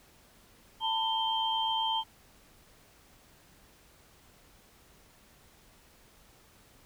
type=tone cluster; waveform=sine; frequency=892 / 1000 / 3147 Hz; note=A5 / B5 / G7; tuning=+23 / +21 / +6 cents; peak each=-30 / -39 / -31 dBFS; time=0.8-2.04 s; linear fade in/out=50 ms; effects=pink hiss -60 dBFS RMS until 6.85 s